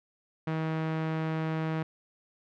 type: tone with low-pass filter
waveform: sawtooth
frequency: 159.3 Hz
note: D#3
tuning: 41 cents sharp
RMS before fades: -31 dBFS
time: 0.47-1.83 s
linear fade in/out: 5 ms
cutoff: 2200 Hz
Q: 0.86
effects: none